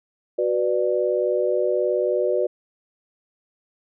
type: chord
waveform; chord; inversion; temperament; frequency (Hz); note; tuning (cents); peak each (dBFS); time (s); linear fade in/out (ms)
sine; B minor; second; just; 370.4 / 493.9 / 592.7; F#4 / B4 / D5; +2 / 0 / +16; -23; 0.38-2.47; 10
effects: none